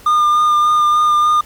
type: tone with vibrato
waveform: triangle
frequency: 1209 Hz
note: D6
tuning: 50 cents sharp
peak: -8 dBFS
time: 0.06-1.41 s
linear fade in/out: 5 ms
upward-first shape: sine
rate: 3.4 Hz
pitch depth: 14 cents each way
effects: pink hiss -42 dBFS RMS until 1.45 s